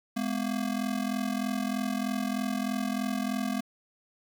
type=ring-modulated tone; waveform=square; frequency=231.1 Hz; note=A#3; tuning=15 cents flat; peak=-26 dBFS; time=0.16-3.61 s; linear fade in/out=10 ms; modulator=21.6 Hz; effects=9-bit